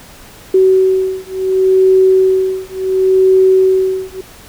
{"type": "beating tone pair", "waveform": "sine", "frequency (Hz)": [377.3, 378], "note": ["F#4", "F#4"], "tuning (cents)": [34, 37], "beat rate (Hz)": 0.7, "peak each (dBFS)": -11, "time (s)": [0.54, 4.21], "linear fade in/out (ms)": 5, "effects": ["pink hiss -38 dBFS RMS until 4.48 s"]}